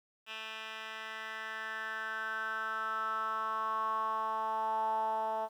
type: tone with band-pass filter sweep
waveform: 10% pulse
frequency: 220 Hz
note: A3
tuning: in tune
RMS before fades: -36 dBFS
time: 0.26-5.49 s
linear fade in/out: 50 ms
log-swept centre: 2500 to 770 Hz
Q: 6.1
effects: 11-bit